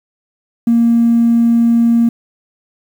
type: tone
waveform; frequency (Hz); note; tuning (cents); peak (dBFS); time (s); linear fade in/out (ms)
triangle; 233.1; A#3; 0; -4; 0.67-2.09; 5
effects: tanh soft clip ceiling -5 dBFS + 7-bit